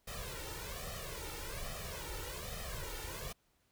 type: noise with flanger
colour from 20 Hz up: pink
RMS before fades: -43 dBFS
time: 0.07-3.33 s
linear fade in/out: 10 ms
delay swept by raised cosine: 1.6 to 2.22 ms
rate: 1.2 Hz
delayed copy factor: +0.9
effects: pink hiss -75 dBFS RMS until 3.71 s